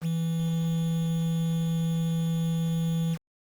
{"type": "tone with quantisation", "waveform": "triangle", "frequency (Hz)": 164.81, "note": "E3", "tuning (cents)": 0, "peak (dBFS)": -22, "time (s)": [0.01, 3.18], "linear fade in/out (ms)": 50, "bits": 7, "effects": ["Opus 24 kbps"]}